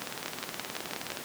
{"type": "two click trains", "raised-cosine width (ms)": 0.2, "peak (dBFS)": [-15, -17], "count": [6, 23], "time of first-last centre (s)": [[0.26, 1.103], [0.02, 1.172]], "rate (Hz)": [5.93, 19.1], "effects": ["pink hiss -40 dBFS RMS until 1.24 s", "high-pass 200 Hz 12 dB/octave"]}